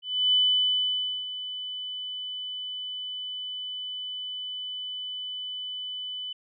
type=tone with ADSR envelope; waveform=sine; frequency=3000 Hz; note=F#7; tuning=23 cents sharp; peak=-18 dBFS; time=0.02-6.33 s; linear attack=310 ms; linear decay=920 ms; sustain=-14 dB; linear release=6 ms; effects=none